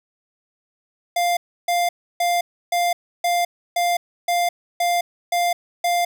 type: tone bursts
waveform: square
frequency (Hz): 699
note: F5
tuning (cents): +1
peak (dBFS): -18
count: 10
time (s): 1.16-6.05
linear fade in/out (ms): 5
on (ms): 210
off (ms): 310
effects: none